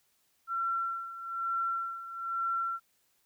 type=tone with tremolo; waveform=sine; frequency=1357 Hz; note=E6; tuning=50 cents sharp; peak=-28 dBFS; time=0.47-2.8 s; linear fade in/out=50 ms; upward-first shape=sine; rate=1.1 Hz; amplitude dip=75%; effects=white hiss -72 dBFS RMS until 3.25 s